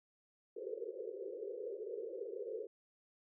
pink band-pass noise, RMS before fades -44 dBFS, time 0.56-2.67 s, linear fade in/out 10 ms, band 370 to 520 Hz, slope 96 dB/octave, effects none

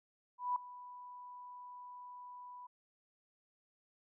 sine tone with ADSR envelope, 987.8 Hz, B5, in tune, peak -30 dBFS, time 0.38-2.67 s, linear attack 180 ms, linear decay 3 ms, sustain -18 dB, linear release 8 ms, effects none

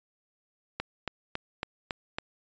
click train, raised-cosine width 0.3 ms, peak -15 dBFS, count 6, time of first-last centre 0.8-2.185 s, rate 3.61 Hz, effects resampled to 16000 Hz

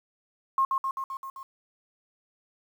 sine tone with echo, 1073 Hz, C6, 43 cents sharp, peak -20 dBFS, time 0.58-0.65 s, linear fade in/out 2 ms, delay 130 ms, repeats 6, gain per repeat -3 dB, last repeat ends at 1.43 s, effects 9-bit

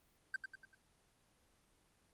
triangle tone with echo, 1555 Hz, G6, 14 cents flat, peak -34 dBFS, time 0.34-0.36 s, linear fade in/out 2 ms, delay 97 ms, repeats 4, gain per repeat -6 dB, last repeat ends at 0.748 s, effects pink hiss -73 dBFS RMS until 2.13 s + Opus 24 kbps

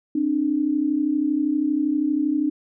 sine tone pair together, 268.1 / 300.7 Hz, C4 / D4, +42 / +41 cents, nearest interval major second, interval 199 cents, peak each -24 / -20 dBFS, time 0.15-2.5 s, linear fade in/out 5 ms, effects none

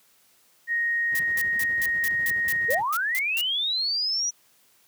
sine tone, 1869 Hz, A#6, 4 cents sharp, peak -22 dBFS, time 0.67-2.81 s, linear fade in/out 50 ms
brown noise with tremolo, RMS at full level -39 dBFS, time 1.11-2.85 s, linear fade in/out 20 ms, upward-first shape square, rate 12 Hz, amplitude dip 60%
blue noise bursts, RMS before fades -31 dBFS, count 11, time 1.15-3.412 s, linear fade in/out 0 ms, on 42 ms, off 180 ms
sine linear sweep, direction up, 420 to 5890 Hz, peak -23 dBFS, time 2.68-4.31 s, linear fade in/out 20 ms
effects white hiss -61 dBFS RMS until 4.87 s + high-pass 100 Hz 12 dB/octave

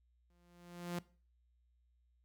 sawtooth tone with exponential growth, 174.61 Hz, F3, in tune, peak -32 dBFS, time 0.3-0.99 s, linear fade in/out 2 ms, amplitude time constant 150 ms, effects noise-tail reverb RT60 0.4 s tail -20 dB re dry + added 60 Hz sine -70 dBFS peak until 2.24 s

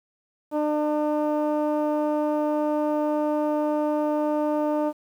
15% pulse tone with low-pass filter, 300.6 Hz, D4, 40 cents sharp, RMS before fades -24 dBFS, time 0.51-4.93 s, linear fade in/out 50 ms, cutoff 710 Hz, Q 1.1, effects 9-bit

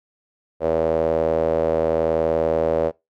sawtooth tone with band-pass filter, 80.8 Hz, E2, 34 cents flat, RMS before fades -20 dBFS, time 0.6-2.92 s, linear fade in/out 50 ms, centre 540 Hz, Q 5.6, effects noise-tail reverb RT60 0.2 s tail -22 dB re dry

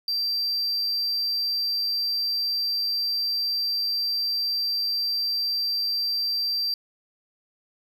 triangle tone, 4701 Hz, D8, 1 cent sharp, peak -22 dBFS, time 0.08-6.74 s, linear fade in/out 2 ms, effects none

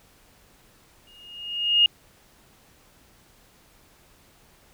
sine tone with exponential growth, 2851 Hz, F7, 35 cents sharp, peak -12 dBFS, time 1.07-1.86 s, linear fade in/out 2 ms, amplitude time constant 170 ms, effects pink hiss -57 dBFS RMS until 4.73 s

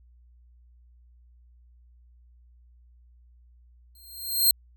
5% pulse tone with exponential growth, 4193 Hz, C8, 3 cents sharp, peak -8 dBFS, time 3.95-4.51 s, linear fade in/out 2 ms, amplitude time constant 120 ms, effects added 60 Hz sine -53 dBFS peak until 4.76 s

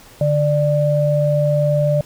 sine tone pair together, 146.8 / 592 Hz, D3 / D5, 0 / +14 cents, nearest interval 2 octaves, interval 2414 cents, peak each -16 dBFS, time 0.21-2.01 s, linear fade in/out 2 ms, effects pink hiss -44 dBFS RMS until 2.05 s

